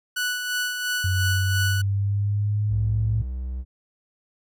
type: tone with tremolo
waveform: sawtooth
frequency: 1480 Hz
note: F#6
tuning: in tune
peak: -19 dBFS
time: 0.16-1.82 s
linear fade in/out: 10 ms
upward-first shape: sine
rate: 2.9 Hz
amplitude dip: 45%
type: exponential sweep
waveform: sine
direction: up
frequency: 93 to 109.5 Hz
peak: -20 dBFS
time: 1.04-3.22 s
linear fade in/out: 5 ms
type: tone with pitch glide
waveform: triangle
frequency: 62.1 to 63.4 Hz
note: B1 to B1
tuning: +10 to +46 cents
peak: -25 dBFS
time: 2.68-3.65 s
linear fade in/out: 50 ms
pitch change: +36 cents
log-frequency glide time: 3.09-3.33 s
effects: none